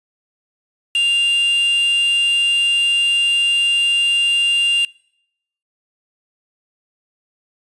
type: tone with quantisation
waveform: triangle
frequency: 2794 Hz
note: F7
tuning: in tune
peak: -12 dBFS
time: 0.95-4.85 s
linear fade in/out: 2 ms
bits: 4
effects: noise-tail reverb RT60 0.8 s tail -26 dB re dry + resampled to 24000 Hz

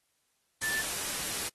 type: tone in noise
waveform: sine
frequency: 1760 Hz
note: A6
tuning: in tune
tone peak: -31 dBFS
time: 0.62-0.82 s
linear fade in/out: 10 ms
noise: white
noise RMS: -34 dBFS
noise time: 0.61-1.49 s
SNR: 0 dB
effects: white hiss -75 dBFS RMS until 1.54 s + AAC 32 kbps

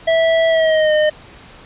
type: tone with pitch glide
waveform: square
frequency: 655 to 611.1 Hz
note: E5 to D#5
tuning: -11 to -31 cents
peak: -12 dBFS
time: 0.07-1.1 s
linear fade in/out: 10 ms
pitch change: -120 cents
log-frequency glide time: 0.49-0.93 s
effects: pink hiss -41 dBFS RMS until 1.65 s + resampled to 8000 Hz

